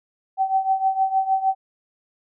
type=tone with tremolo; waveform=sine; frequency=768 Hz; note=G5; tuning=36 cents flat; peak=-14 dBFS; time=0.37-1.55 s; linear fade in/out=50 ms; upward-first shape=triangle; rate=6.5 Hz; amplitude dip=85%; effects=none